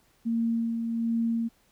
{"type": "tone with tremolo", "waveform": "sine", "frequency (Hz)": 229.9, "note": "A#3", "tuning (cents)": -24, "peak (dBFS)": -23, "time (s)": [0.25, 1.49], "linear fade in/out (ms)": 20, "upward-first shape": "sine", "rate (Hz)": 1.3, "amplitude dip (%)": 40, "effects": ["pink hiss -65 dBFS RMS until 1.71 s"]}